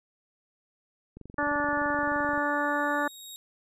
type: click train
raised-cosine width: 3 ms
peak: -31 dBFS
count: 29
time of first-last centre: 1.17-2.377 s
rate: 23.2 Hz
type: harmonic tone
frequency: 291.1 Hz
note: D4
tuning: 15 cents flat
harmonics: 1 / 2 / 3 / 4 / 5 / 6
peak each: -32 / -32 / -32 / -32 / -32 / -32 dBFS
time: 1.38-3.08 s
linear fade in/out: 5 ms
type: tone with exponential growth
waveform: 20% pulse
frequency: 3768 Hz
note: A#7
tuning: 18 cents sharp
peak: -34 dBFS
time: 1.7-3.36 s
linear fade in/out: 0 ms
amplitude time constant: 360 ms
effects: none